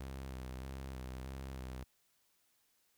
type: tone with vibrato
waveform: sawtooth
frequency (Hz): 65.41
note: C2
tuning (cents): 0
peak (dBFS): -39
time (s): 0-1.84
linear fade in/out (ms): 5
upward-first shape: square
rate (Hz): 1.6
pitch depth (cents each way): 34
effects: white hiss -75 dBFS RMS until 2.97 s